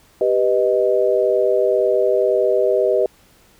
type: chord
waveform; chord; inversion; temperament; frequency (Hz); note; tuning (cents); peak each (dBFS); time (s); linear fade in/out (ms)
sine; G augmented; none; equal; 392 / 493.9 / 622.3; G4 / B4 / D#5; 0 / 0 / 0; -18; 0.21-3.06; 2
effects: pink hiss -53 dBFS RMS until 3.59 s